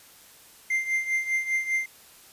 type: tone with tremolo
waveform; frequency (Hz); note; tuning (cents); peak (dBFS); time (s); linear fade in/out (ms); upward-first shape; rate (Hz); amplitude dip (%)
triangle; 2093; C7; 0; -19; 0.7-1.86; 5; triangle; 5; 80
effects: white hiss -52 dBFS RMS until 2.32 s + resampled to 32000 Hz